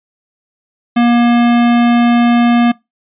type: tone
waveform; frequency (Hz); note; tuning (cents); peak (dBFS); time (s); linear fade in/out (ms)
square; 238; A#3; +36; -8; 0.96-2.72; 10
effects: noise-tail reverb RT60 0.2 s tail -23 dB re dry + resampled to 8000 Hz